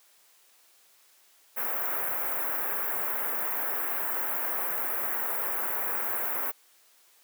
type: band-stop noise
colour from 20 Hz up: white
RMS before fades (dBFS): -30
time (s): 1.56-6.52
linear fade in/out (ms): 20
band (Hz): 1800 to 14000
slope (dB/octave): 24
effects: white hiss -61 dBFS RMS until 7.23 s + high-pass 400 Hz 12 dB/octave